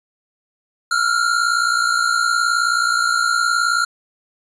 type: tone pair together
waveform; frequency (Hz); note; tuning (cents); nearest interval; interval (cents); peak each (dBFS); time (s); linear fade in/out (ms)
square; 1356 / 1415.1; E6 / F6; +49 / +22; minor second; 73; -20 / -18; 0.91-3.85; 5
effects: resampled to 22050 Hz